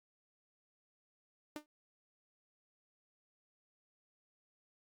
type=tone with exponential decay; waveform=sawtooth; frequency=300 Hz; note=D4; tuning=37 cents sharp; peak=-35 dBFS; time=1.56-1.66 s; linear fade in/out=1 ms; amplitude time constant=20 ms; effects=Opus 48 kbps